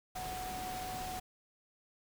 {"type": "tone in noise", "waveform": "sine", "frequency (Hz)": 740, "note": "F#5", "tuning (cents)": 0, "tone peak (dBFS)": -40, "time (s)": [0.15, 1.2], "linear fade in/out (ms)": 10, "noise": "pink", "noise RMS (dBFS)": -44, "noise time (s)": [0.15, 1.2], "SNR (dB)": 1, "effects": []}